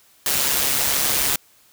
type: noise with amplitude modulation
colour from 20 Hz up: white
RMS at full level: -18 dBFS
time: 0.26-1.36 s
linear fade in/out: 2 ms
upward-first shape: sine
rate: 139 Hz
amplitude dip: 50%
effects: white hiss -55 dBFS RMS until 1.72 s